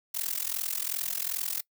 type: noise with amplitude modulation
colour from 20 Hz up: blue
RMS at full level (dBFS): -28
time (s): 0.14-1.61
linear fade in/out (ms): 10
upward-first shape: sine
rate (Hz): 42.6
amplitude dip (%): 95
effects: noise-tail reverb RT60 0.1 s tail -22 dB re dry